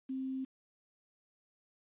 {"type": "tone with quantisation", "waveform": "sine", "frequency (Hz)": 263.5, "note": "C4", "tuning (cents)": 12, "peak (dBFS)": -35, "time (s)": [0.09, 0.45], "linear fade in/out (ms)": 10, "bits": 10, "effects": ["resampled to 8000 Hz"]}